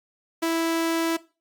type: tone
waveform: sawtooth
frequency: 329.6 Hz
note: E4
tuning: in tune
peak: -18 dBFS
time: 0.42-1.17 s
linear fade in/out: 10 ms
effects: noise-tail reverb RT60 0.3 s tail -18 dB re dry + Opus 48 kbps